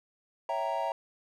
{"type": "chord", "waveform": "triangle", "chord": "C# diminished seventh", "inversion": "none", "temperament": "equal with one note detuned", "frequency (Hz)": [554.4, 659.3, 775.9, 932.3], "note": ["C#5", "E5", "G5", "Bb5"], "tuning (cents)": [0, 0, -18, 0], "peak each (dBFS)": [-35, -32, -34, -31], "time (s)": [0.49, 0.92], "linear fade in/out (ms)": 2, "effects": []}